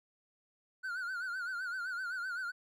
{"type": "tone with vibrato", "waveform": "triangle", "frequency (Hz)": 1463, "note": "F#6", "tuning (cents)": -20, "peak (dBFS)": -34, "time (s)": [0.83, 2.52], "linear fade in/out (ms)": 20, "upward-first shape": "sine", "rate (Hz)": 7.8, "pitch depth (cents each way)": 95, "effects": []}